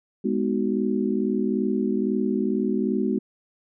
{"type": "chord", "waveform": "sine", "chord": "G# minor seventh", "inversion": "none", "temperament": "just", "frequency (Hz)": [207.7, 249.2, 311.5, 373.8], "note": ["G#3", "B3", "D#4", "F#4"], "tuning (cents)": [0, 16, 2, 18], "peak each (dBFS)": [-25, -26, -29, -27], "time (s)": [0.24, 3.19], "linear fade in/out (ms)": 10, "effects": []}